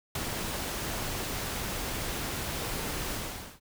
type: noise with ADSR envelope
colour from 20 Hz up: pink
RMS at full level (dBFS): -30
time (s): 0.15-3.6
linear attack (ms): 4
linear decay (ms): 16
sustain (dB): -4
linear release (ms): 460
effects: none